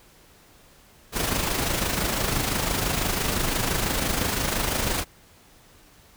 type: noise with amplitude modulation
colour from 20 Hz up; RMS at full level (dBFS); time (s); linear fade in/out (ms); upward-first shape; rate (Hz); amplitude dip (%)
pink; -23; 1.12-5.05; 50; sine; 25.9; 50
effects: pink hiss -54 dBFS RMS until 6.16 s